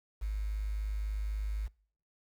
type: tone with quantisation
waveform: sine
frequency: 51.91 Hz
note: G#1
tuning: in tune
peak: -31 dBFS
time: 0.21-1.68 s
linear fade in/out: 20 ms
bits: 9
effects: noise-tail reverb RT60 0.5 s tail -24 dB re dry